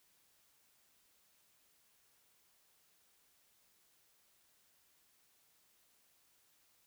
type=silence; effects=white hiss -72 dBFS RMS until 6.86 s